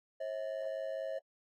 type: ring-modulated tone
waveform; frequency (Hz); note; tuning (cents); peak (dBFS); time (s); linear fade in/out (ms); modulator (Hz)
triangle; 592; D5; +14; -31; 0.2-1.19; 10; 52.2
effects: AAC 48 kbps